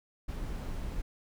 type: noise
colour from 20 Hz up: brown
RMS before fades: -36 dBFS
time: 0.28-1.02 s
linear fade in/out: 10 ms
effects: none